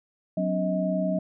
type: tone cluster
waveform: sine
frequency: 184.5 / 256.1 / 286.6 / 633 Hz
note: F#3 / C4 / D4 / D#5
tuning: -5 / -37 / -42 / +30 cents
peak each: -26 / -34 / -33 / -27 dBFS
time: 0.37-1.19 s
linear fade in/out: 5 ms
effects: none

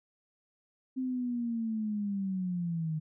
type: linear sweep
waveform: sine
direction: down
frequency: 261.6 to 153.7 Hz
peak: -30 dBFS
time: 0.96-3 s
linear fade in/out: 20 ms
effects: none

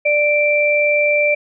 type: tone pair together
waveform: sine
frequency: 590.5 / 2349 Hz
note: D5 / D7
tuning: +9 / 0 cents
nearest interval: 2 octaves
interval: 2391 cents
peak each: -15 dBFS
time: 0.05-1.35 s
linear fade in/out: 10 ms
effects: none

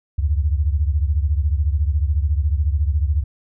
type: beating tone pair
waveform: sine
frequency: 70.8 / 84.8 Hz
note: C#2 / E2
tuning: +37 / +50 cents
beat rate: 14 Hz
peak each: -17 / -21 dBFS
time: 0.18-3.24 s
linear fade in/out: 10 ms
effects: none

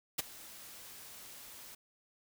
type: noise with ADSR envelope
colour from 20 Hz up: white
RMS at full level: -31 dBFS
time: 0.18-1.75 s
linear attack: 12 ms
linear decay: 19 ms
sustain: -20 dB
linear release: 6 ms
effects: none

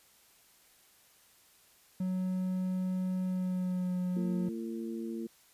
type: tone with pitch glide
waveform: triangle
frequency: 185 to 181.09 Hz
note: F#3 to F#3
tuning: 0 to -37 cents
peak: -28 dBFS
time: 2-4.49 s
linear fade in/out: 5 ms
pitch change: -37 cents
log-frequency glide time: 3.23-3.96 s
type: harmonic tone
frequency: 113.7 Hz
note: A#2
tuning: 43 cents flat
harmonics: 2 / 3 / 4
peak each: -37 / -39 / -48 dBFS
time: 4.16-5.27 s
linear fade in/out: 5 ms
effects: white hiss -63 dBFS RMS until 5.53 s + resampled to 32000 Hz

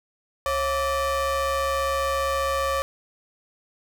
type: ring-modulated tone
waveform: square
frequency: 306.5 Hz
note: D#4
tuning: 26 cents flat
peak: -20 dBFS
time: 0.46-2.82 s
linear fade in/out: 0 ms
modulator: 852 Hz
effects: none

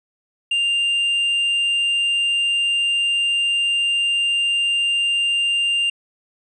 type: tone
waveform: triangle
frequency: 2794 Hz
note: F7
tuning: in tune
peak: -15 dBFS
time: 0.51-5.9 s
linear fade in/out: 5 ms
effects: resampled to 22050 Hz

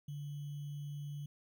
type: tone with sample-and-hold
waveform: sine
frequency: 145 Hz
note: D3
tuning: 22 cents flat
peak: -40 dBFS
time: 0.08-1.26 s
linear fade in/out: 5 ms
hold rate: 3150 Hz
effects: none

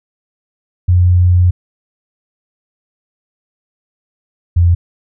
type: tone pair in turn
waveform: sine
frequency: 89.4 / 86.4 Hz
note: F2 / F2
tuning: +41 / -18 cents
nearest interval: minor second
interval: 59 cents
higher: first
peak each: -6 dBFS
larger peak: neither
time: 0.88-1.51 / 4.56-4.75 s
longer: first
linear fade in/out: 10 ms
effects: none

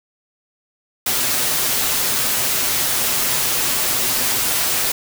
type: noise with comb filter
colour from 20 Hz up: white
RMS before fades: -19 dBFS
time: 1.06-4.92 s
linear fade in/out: 5 ms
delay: 7.9 ms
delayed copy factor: +0.5
effects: none

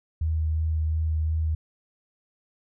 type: tone with vibrato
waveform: sine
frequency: 79 Hz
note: D#2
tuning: 27 cents sharp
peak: -22 dBFS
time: 0.21-1.55 s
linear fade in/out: 5 ms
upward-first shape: sine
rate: 2.8 Hz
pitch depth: 14 cents each way
effects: none

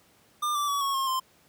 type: tone with pitch steps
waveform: square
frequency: 1200 / 1167.2 / 1135.3 / 1104.2 / 1074 / 1044.7 Hz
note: D6 / D6 / C#6 / C#6 / C6 / C6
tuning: +37 / -11 / +41 / -7 / +45 / -3 cents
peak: -26 dBFS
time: 0.42-1.2 s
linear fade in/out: 10 ms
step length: 130 ms
effects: pink hiss -61 dBFS RMS until 1.48 s + high-pass 100 Hz 12 dB/octave

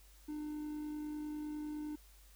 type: tone with amplitude modulation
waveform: triangle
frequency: 301.1 Hz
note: D4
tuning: 43 cents sharp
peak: -36 dBFS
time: 0.28-1.96 s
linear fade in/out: 10 ms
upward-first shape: sine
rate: 49.9 Hz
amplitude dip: 30%
effects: added 50 Hz sine -59 dBFS peak until 2.35 s + white hiss -65 dBFS RMS until 2.35 s

